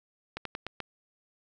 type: slowing click train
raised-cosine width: 0.3 ms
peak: -19 dBFS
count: 5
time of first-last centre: 0.37-0.803 s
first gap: 83 ms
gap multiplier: 1.18
effects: none